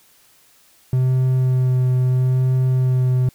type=tone with vibrato; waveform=triangle; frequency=128.2 Hz; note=C3; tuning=35 cents flat; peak=-12 dBFS; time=0.93-3.29 s; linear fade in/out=2 ms; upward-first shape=sine; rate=0.76 Hz; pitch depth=14 cents each way; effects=white hiss -54 dBFS RMS until 3.34 s